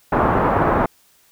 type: low-pass noise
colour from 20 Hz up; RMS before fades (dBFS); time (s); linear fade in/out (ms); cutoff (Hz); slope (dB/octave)
white; -17; 0.12-0.86; 5; 1200; 24
effects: white hiss -56 dBFS RMS until 1.31 s